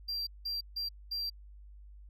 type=tone bursts at uneven times; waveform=triangle; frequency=4726 Hz; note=D8; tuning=10 cents sharp; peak=-32 dBFS; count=4; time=0.08-0.27 / 0.45-0.61 / 0.76-0.89 / 1.11-1.3 s; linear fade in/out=10 ms; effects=added 50 Hz sine -49 dBFS peak until 2.09 s